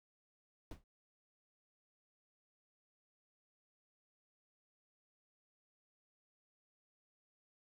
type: noise with exponential decay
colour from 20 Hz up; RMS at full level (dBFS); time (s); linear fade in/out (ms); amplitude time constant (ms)
brown; -41; 0.71-0.84; 2; 27
effects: none